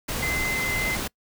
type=tone in noise; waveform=sine; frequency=2060 Hz; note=C7; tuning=28 cents flat; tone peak=-25 dBFS; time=0.22-0.96 s; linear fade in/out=10 ms; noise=pink; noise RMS=-29 dBFS; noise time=0.08-1.08 s; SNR=+1 dB; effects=noise-tail reverb RT60 0.1 s tail -25 dB re dry